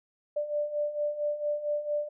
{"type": "beating tone pair", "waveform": "sine", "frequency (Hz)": [588, 592.4], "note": ["D5", "D5"], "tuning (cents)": [2, 15], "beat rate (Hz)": 4.4, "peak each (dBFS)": [-34, -29], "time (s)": [0.36, 2.09], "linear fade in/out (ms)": 10, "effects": []}